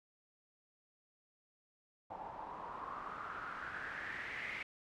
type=noise with low-pass filter sweep; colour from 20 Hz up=white; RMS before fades=-45 dBFS; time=2.1-4.63 s; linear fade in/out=5 ms; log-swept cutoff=810 to 2200 Hz; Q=5.9; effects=none